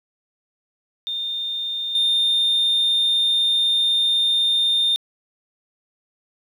sine tone with level steps, 3628 Hz, A#7, 48 cents flat, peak -23 / -14 dBFS, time 1.07-4.96 s, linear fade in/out 0 ms, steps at 1.95 s, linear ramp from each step 2 ms, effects tanh soft clip ceiling -14 dBFS + 9-bit

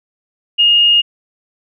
sine tone, 2848 Hz, F7, 33 cents sharp, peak -7 dBFS, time 0.58-1.02 s, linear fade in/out 20 ms, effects none

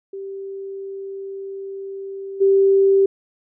sine tone with level steps, 390.7 Hz, G4, 6 cents flat, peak -28 / -11 dBFS, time 0.13-3.06 s, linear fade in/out 5 ms, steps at 2.4 s, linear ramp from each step 20 ms, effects none

